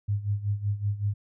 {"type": "tone with tremolo", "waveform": "sine", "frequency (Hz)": 102.4, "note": "G#2", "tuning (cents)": -24, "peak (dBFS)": -22, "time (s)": [0.08, 1.14], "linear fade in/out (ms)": 10, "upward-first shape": "sine", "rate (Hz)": 5.3, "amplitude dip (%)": 80, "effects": []}